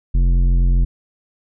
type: tone with tanh clipping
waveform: sine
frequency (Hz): 43.98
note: F1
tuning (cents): +13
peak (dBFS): -13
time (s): 0.14-0.85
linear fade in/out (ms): 10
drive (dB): 11
effects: none